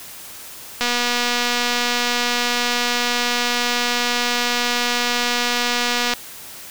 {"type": "click train", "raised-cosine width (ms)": 0.2, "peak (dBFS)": -3, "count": 1290, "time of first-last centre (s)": [0.81, 6.136], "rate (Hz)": 242, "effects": ["white hiss -37 dBFS RMS until 6.7 s"]}